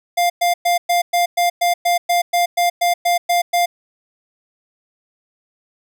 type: tone bursts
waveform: square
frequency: 700 Hz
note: F5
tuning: 4 cents sharp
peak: -14 dBFS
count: 15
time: 0.17-3.66 s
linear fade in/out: 10 ms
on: 130 ms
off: 110 ms
effects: none